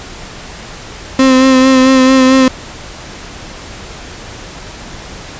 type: tone with vibrato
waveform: 35% pulse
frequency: 261.6 Hz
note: C4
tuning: in tune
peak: -3 dBFS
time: 1.19-2.48 s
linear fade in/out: 2 ms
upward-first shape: sine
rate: 4.5 Hz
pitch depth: 25 cents each way
effects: pink hiss -29 dBFS RMS until 5.39 s + resampled to 16000 Hz